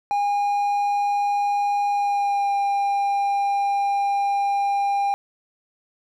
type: tone with pitch glide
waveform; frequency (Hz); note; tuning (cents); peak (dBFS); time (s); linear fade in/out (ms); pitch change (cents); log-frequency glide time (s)
triangle; 814 to 801.4; G#5 to G5; -35 to +38; -17; 0.11-5.14; 0; -27; 1.9-2.54
effects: none